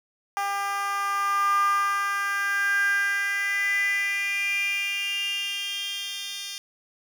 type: tone with high-pass filter sweep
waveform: 10% pulse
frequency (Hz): 399.9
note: G4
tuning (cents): +35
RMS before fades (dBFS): -26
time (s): 0.37-6.58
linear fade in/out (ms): 0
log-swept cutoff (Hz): 900 to 3800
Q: 8.2
effects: none